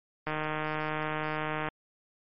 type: click train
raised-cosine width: 0.5 ms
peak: -17 dBFS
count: 219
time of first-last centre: 0.27-1.686 s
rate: 154 Hz
effects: MP3 32 kbps